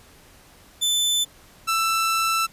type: tone pair in turn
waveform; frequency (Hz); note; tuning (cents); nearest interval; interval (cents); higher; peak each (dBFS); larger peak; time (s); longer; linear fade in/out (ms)
sawtooth; 3520 / 1329.2; A7 / E6; 0 / +14; octave + perfect fourth; 1686; first; -16; neither; 0.81-1.25 / 1.67-2.47; second; 20
effects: pink hiss -51 dBFS RMS until 2.52 s + resampled to 32000 Hz